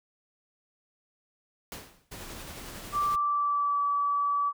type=noise with exponential decay; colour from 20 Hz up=pink; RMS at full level=-37 dBFS; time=1.72-2.12 s; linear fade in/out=1 ms; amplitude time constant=86 ms
type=noise with tremolo; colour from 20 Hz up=pink; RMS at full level=-41 dBFS; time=2.11-3.16 s; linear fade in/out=10 ms; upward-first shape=sine; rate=11 Hz; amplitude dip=25%
type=tone with pitch glide; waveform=sine; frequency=1170 to 1148.6 Hz; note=D6 to D6; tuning=-7 to -39 cents; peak=-24 dBFS; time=2.92-4.53 s; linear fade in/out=50 ms; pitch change=-32 cents; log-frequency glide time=3.19-3.82 s
effects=none